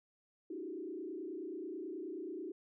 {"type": "tone with frequency modulation", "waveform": "sine", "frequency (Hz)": 345.9, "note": "F4", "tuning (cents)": -17, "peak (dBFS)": -40, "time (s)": [0.5, 2.52], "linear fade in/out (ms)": 5, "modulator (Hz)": 29.3, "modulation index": 1.7, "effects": []}